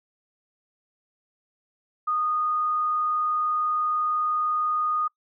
sine tone, 1233 Hz, D#6, 16 cents flat, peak -22 dBFS, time 2.07-5.08 s, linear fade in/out 10 ms, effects noise-tail reverb RT60 0.1 s tail -23 dB re dry

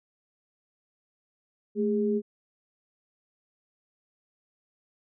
sine tone pair together, 217.4 / 410.4 Hz, A3 / G#4, -21 / -21 cents, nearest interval major seventh, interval 1100 cents, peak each -26 dBFS, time 1.75-2.22 s, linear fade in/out 50 ms, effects none

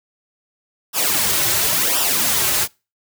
white noise with flanger, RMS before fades -18 dBFS, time 0.93-2.68 s, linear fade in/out 50 ms, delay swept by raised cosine 0.46 to 4.36 ms, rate 0.94 Hz, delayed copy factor -0.7, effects noise-tail reverb RT60 0.3 s tail -26 dB re dry

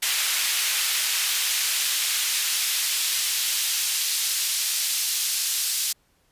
pink noise with high-pass filter sweep, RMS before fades -24 dBFS, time 0.02-5.93 s, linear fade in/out 10 ms, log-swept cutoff 2300 to 4400 Hz, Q 0.87, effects pink hiss -65 dBFS RMS until 6.31 s + resampled to 32000 Hz

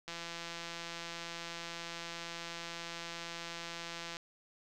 click train, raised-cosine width 0.2 ms, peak -25 dBFS, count 692, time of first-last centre 0.08-4.169 s, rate 169 Hz, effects none

